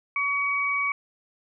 sine tone pair together, 1130.5 / 2261 Hz, C#6 / C#7, +34 / +34 cents, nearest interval octave, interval 1200 cents, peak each -28 / -24 dBFS, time 0.16-0.92 s, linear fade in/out 2 ms, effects none

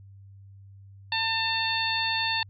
harmonic tone with a mistuned harmonic, 898 Hz, A5, 35 cents sharp, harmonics 1 / 2 / 3 / 4 / 5, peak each -31 / -31 / -31 / -31 / -31 dBFS, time 1.12-2.43 s, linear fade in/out 2 ms, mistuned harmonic 5, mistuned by -30 cents, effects added 98 Hz sine -46 dBFS peak until 2.49 s

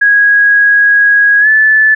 sine tone with pitch glide, 1653 to 1742.2 Hz, G#6 to A6, -9 to -18 cents, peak -4 dBFS, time 0.01-1.95 s, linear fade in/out 10 ms, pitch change +91 cents, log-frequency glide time 1.4-1.48 s, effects none

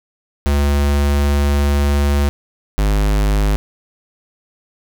square tone pair in turn, 71.5 / 51.06 Hz, D2 / G#1, -46 / -29 cents, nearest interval tritone, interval 583 cents, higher first, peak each -13 dBFS, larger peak neither, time 0.46-2.29 / 2.78-3.56 s, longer first, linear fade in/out 0 ms, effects none

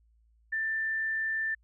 sine tone, 1777 Hz, A6, 17 cents sharp, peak -28 dBFS, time 0.52-1.55 s, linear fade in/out 10 ms, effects added 56 Hz sine -62 dBFS peak until 1.63 s

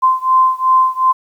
sine beating tone pair, 1037 / 1039.7 Hz, C6 / C6, -16 / -11 cents, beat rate 2.7 Hz, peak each -12 / -13 dBFS, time 0.02-1.13 s, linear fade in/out 20 ms, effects 8-bit

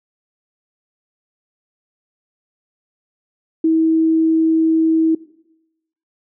sine tone, 322.2 Hz, E4, 39 cents flat, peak -11 dBFS, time 3.64-5.15 s, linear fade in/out 5 ms, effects noise-tail reverb RT60 0.9 s tail -20 dB re dry

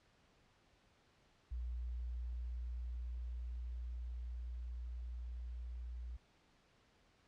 sine tone with level ramp, 60 Hz, B1, 49 cents flat, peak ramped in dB -39 to -43 dBFS, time 1.51-6.17 s, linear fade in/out 10 ms, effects pink hiss -71 dBFS RMS until 7.27 s + low-pass 5000 Hz 12 dB/octave

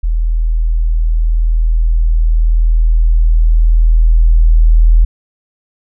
sine tone with level ramp, 40.43 Hz, E1, 33 cents flat, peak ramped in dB -10 to -3 dBFS, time 0.03-5.05 s, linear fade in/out 10 ms, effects none

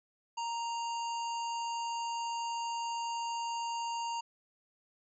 harmonic tone with a mistuned harmonic, 932.3 Hz, A#5, in tune, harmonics 1 / 3 / 5 / 7 / 8, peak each -34 / -44 / -48 / -51 / -52 dBFS, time 0.37-4.21 s, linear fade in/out 10 ms, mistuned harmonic 8, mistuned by -57 cents, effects none

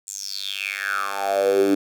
10% pulse tone with high-pass filter sweep, 98.7 Hz, G2, 12 cents sharp, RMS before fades -23 dBFS, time 0.07-1.75 s, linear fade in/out 10 ms, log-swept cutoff 7700 to 290 Hz, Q 7.7, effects none

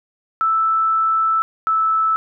sine tone pair in turn, 1318.5 / 1311.4 Hz, E6 / E6, 0 / -9 cents, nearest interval unison, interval 9 cents, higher first, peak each -14 / -14 dBFS, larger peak neither, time 0.41-1.42 / 1.67-2.16 s, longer first, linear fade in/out 0 ms, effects none

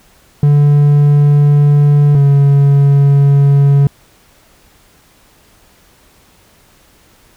triangle tone pair in turn, 145.3 / 140.68 Hz, D3 / C#3, -18 / +26 cents, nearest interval minor second, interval 56 cents, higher first, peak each -3 dBFS, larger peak neither, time 0.43-2.15 / 2.15-3.87 s, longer neither, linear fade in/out 2 ms, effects pink hiss -48 dBFS RMS until 7.36 s

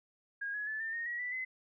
sine tone with pitch steps, 1632 / 1684.7 / 1739.1 / 1795.2 / 1853.1 / 1913 / 1974.7 / 2038 Hz, G#6 / G#6 / A6 / A6 / A#6 / A#6 / B6 / C7, -31 / +24 / -21 / +34 / -11 / +44 / -1 / -46 cents, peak -35 dBFS, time 0.41-1.45 s, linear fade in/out 10 ms, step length 130 ms, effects none

